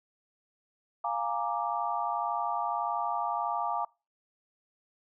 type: chord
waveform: sine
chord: Bb dominant seventh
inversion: second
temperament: equal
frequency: 698.5 / 830.6 / 932.3 / 1174.7 Hz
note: F5 / Ab5 / Bb5 / D6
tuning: 0 / 0 / 0 / 0 cents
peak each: -34 dBFS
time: 1.04-3.85 s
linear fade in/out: 5 ms
effects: noise-tail reverb RT60 0.3 s tail -25 dB re dry